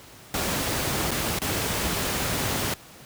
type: noise with dropouts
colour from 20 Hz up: pink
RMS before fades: -26 dBFS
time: 0.34-2.74 s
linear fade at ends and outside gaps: 2 ms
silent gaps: 1.109-1.114 / 1.389-1.417 s
effects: pink hiss -47 dBFS RMS until 3.05 s + high-pass 60 Hz 12 dB/octave